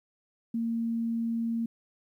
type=tone; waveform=sine; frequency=230 Hz; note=A#3; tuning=23 cents flat; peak=-27 dBFS; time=0.54-1.66 s; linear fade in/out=5 ms; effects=11-bit